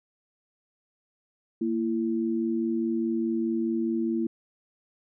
sine tone pair together, 230 / 334.8 Hz, A#3 / E4, -23 / +27 cents, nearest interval tritone, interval 650 cents, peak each -27 dBFS, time 1.61-4.27 s, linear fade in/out 5 ms, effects none

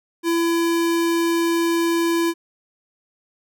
square tone, 336.1 Hz, E4, 34 cents sharp, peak -18 dBFS, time 0.23-2.34 s, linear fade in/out 50 ms, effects none

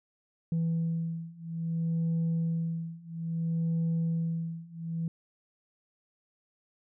sine beating tone pair, 164.81 / 165.41 Hz, E3 / E3, 0 / +6 cents, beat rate 0.6 Hz, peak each -30 / -29 dBFS, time 0.52-5.08 s, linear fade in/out 2 ms, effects tanh soft clip ceiling -24 dBFS

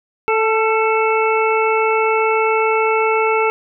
harmonic tone with a mistuned harmonic, 440.3 Hz, A4, 1 cent sharp, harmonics 1 / 2 / 3 / 5 / 6, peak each -16 / -19 / -21 / -23 / -24 dBFS, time 0.28-3.5 s, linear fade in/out 0 ms, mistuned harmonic 3, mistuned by +33 cents, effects none

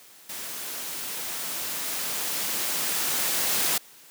white noise with level ramp, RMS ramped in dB -36 to -24 dBFS, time 0.29-3.78 s, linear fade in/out 5 ms, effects white hiss -51 dBFS RMS until 4.1 s + high-pass 150 Hz 12 dB/octave

